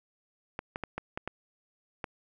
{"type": "clicks", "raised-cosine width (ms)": 0.5, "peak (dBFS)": -19, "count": 7, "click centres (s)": [0.591, 0.759, 0.837, 0.98, 1.175, 1.276, 2.042], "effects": []}